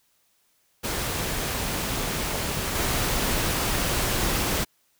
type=noise with level steps; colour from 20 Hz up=pink; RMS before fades=-28 / -25 dBFS; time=0.83-4.65 s; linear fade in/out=20 ms; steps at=2.75 s; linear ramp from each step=5 ms; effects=white hiss -67 dBFS RMS until 4.99 s